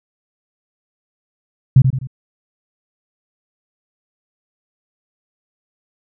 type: tone with echo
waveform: sine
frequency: 130.81 Hz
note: C3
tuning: in tune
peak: -3 dBFS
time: 1.76-1.82 s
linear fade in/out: 5 ms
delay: 84 ms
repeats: 3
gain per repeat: -7 dB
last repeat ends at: 2.072 s
effects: none